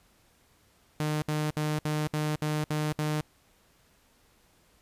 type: tone bursts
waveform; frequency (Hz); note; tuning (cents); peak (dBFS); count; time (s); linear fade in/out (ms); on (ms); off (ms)
sawtooth; 152.1; D#3; -39; -23; 8; 1-3.208; 0; 220; 64
effects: pink hiss -64 dBFS RMS until 4.81 s + resampled to 32000 Hz